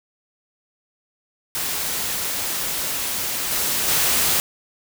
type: noise with level steps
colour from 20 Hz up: white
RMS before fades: -25 / -22 / -19 dBFS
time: 1.55-4.4 s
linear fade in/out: 0 ms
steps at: 3.51 / 3.88 s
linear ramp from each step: 2 ms
effects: none